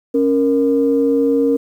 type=tone pair together; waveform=sine; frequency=276 / 466.2 Hz; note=C#4 / A#4; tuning=-7 / 0 cents; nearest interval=major sixth; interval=907 cents; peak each=-14 dBFS; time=0.14-1.57 s; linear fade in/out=10 ms; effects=tanh soft clip ceiling -4 dBFS + 8-bit